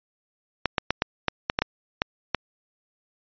clicks, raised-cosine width 0.3 ms, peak -5 dBFS, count 10, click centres 0.657 / 0.782 / 0.906 / 1.021 / 1.283 / 1.499 / 1.589 / 1.62 / 2.019 / 2.347 s, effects resampled to 11025 Hz

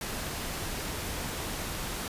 pink noise, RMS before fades -35 dBFS, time 0.01-2.08 s, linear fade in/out 2 ms, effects resampled to 32000 Hz

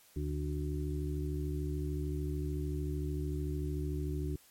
harmonic tone, 73.42 Hz, D2, in tune, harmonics 1 / 2 / 4 / 5, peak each -35 / -38 / -41 / -42 dBFS, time 0.16-4.36 s, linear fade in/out 5 ms, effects white hiss -62 dBFS RMS until 4.5 s + MP3 64 kbps

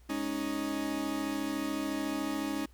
40% pulse chord, Ab suspended fourth, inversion none, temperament equal, 207.7 / 277.2 / 311.1 Hz, Ab3 / Db4 / Eb4, 0 / 0 / 0 cents, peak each -40 / -34 / -34 dBFS, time 0.09-2.66 s, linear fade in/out 10 ms, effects added 60 Hz sine -55 dBFS peak until 2.73 s + pink hiss -66 dBFS RMS until 2.73 s

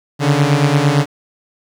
sawtooth beating tone pair, 139.6 / 148.4 Hz, C#3 / D3, +13 / +18 cents, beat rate 8.8 Hz, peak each -10 dBFS, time 0.19-1.06 s, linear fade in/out 50 ms, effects low-pass 7000 Hz 12 dB/octave + 7-bit

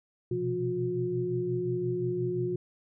sine tone cluster, 123.1 / 128.8 / 172.6 / 359.7 Hz, B2 / C3 / F3 / F#4, -5 / -27 / -20 / -49 cents, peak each -36 / -36 / -37 / -29 dBFS, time 0.31-2.56 s, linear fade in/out 5 ms, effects none

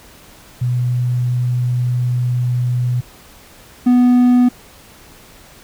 sine / triangle tone pair in turn, 123.47 / 246.9 Hz, B2 / B3, 0 / 0 cents, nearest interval octave, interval 1200 cents, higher second, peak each -14 / -6 dBFS, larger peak second, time 0.61-3.01 / 3.86-4.49 s, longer first, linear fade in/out 10 ms, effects pink hiss -43 dBFS RMS until 5.63 s

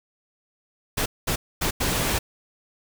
pink noise bursts at uneven times, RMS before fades -24 dBFS, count 4, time 0.97-1.06 / 1.27-1.36 / 1.61-1.71 / 1.8-2.19 s, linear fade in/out 10 ms, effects none

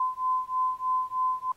sine beating tone pair, 1022 / 1025.2 Hz, C6 / C6, -41 / -36 cents, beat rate 3.2 Hz, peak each -28 dBFS, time 0-1.52 s, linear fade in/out 5 ms, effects pink hiss -63 dBFS RMS until 1.56 s + AAC 48 kbps

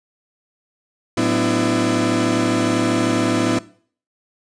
35% pulse tone cluster, 111.5 / 187.1 / 252.9 / 300.3 / 332.9 Hz, A2 / F#3 / B3 / D4 / E4, +23 / +20 / +41 / +39 / +17 cents, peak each -24 / -25 / -19 / -21 / -19 dBFS, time 1.17-3.59 s, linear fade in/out 5 ms, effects noise-tail reverb RT60 0.5 s tail -20 dB re dry + resampled to 22050 Hz

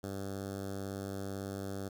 10% pulse tone with notch filter, 98 Hz, G2, in tune, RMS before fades -40 dBFS, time 0.03-1.89 s, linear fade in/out 10 ms, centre 2400 Hz, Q 0.75, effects 11-bit

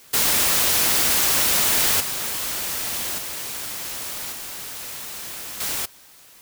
white noise with level steps, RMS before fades -19 / -27 / -31 / -34 / -26 dBFS, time 0.13-5.86 s, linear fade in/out 10 ms, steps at 2 / 3.18 / 4.32 / 5.6 s, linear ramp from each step 5 ms, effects white hiss -49 dBFS RMS until 6.41 s

